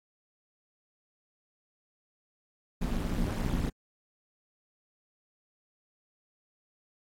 brown noise with amplitude modulation, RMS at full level -26 dBFS, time 2.81-3.7 s, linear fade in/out 10 ms, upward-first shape sine, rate 204 Hz, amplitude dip 95%, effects AAC 48 kbps

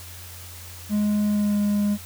triangle tone with pitch glide, 208.5 to 205.6 Hz, G#3 to G#3, +7 to -17 cents, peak -17 dBFS, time 0.89-1.98 s, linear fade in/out 50 ms, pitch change -24 cents, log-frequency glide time 1.26-1.6 s, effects added 88 Hz sine -41 dBFS peak until 2.05 s + white hiss -42 dBFS RMS until 2.05 s

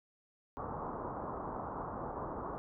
white low-pass noise, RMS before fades -41 dBFS, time 0.57-2.58 s, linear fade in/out 0 ms, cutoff 1200 Hz, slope 48 dB/octave, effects none

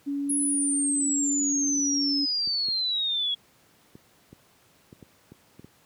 sine tone, 282.4 Hz, C#4, 32 cents sharp, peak -26 dBFS, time 0.06-2.26 s, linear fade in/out 20 ms
sine exponential sweep, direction down, 10580 to 3322 Hz, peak -24 dBFS, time 0.29-3.35 s, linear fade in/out 10 ms
clicks, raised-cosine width 3 ms, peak -31 dBFS, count 9, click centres 2.474 / 2.685 / 3.954 / 4.329 / 4.928 / 5.027 / 5.32 / 5.595 / 5.645 s
effects pink hiss -60 dBFS RMS until 5.85 s + high-pass 100 Hz 12 dB/octave

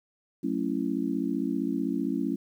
sine chord, F# minor seventh, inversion none, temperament just, 185 / 222 / 277.5 / 333 Hz, F#3 / A3 / C#4 / E4, 0 / +16 / +2 / +18 cents, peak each -34 / -32 / -29 / -33 dBFS, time 0.43-2.36 s, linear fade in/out 10 ms, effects 10-bit

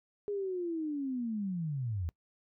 sine linear sweep, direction down, 415.3 to 77.8 Hz, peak -32 dBFS, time 0.28-2.09 s, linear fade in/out 0 ms, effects noise-tail reverb RT60 0.1 s tail -24 dB re dry

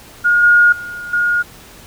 sine tone with level steps, 1431 Hz, F6, 42 cents sharp, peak -9 / -6 / -25 / -12 dBFS, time 0.24-1.43 s, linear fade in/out 20 ms, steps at 0.43 / 0.72 / 1.13 s, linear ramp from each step 5 ms, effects pink hiss -40 dBFS RMS until 1.86 s

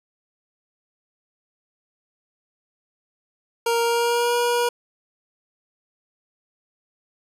25% pulse tone with pitch glide, 466.2 to 479.9 Hz, A#4 to B4, 0 to -50 cents, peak -15 dBFS, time 3.66-4.69 s, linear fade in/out 5 ms, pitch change +50 cents, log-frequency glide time 3.82-4.35 s, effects resampled to 32000 Hz

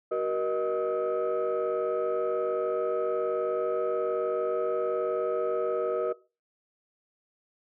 sine tone cluster, 376.1 / 474.9 / 620 / 1274 Hz, F#4 / A#4 / D#5 / D#6, +28 / +32 / -6 / +41 cents, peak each -30 / -28 / -30 / -35 dBFS, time 0.11-6.13 s, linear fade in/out 10 ms, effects noise-tail reverb RT60 0.3 s tail -19 dB re dry + tanh soft clip ceiling -20 dBFS

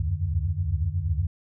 sine tone cluster, 72.6 / 75.2 / 88.6 / 96.8 / 147.8 Hz, D2 / D2 / F2 / G2 / D3, -19 / +42 / +25 / -21 / +11 cents, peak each -33 / -30 / -26 / -30 / -34 dBFS, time 0-1.27 s, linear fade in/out 5 ms, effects none

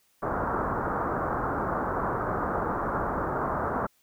white low-pass noise, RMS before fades -29 dBFS, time 0.22-3.87 s, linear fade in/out 10 ms, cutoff 1400 Hz, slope 48 dB/octave, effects white hiss -67 dBFS RMS until 4.02 s

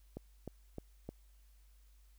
click train, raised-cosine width 2 ms, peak -29 dBFS, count 4, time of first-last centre 0.17-1.09 s, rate 3.26 Hz, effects added 50 Hz sine -60 dBFS peak until 2.18 s + white hiss -74 dBFS RMS until 2.18 s

